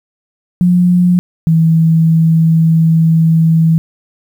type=tone pair in turn; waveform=sine; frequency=178 / 162.54 Hz; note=F3 / E3; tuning=+33 / -24 cents; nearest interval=major second; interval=157 cents; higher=first; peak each=-6 dBFS; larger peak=neither; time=0.61-1.19 / 1.47-3.78 s; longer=second; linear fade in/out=0 ms; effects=7-bit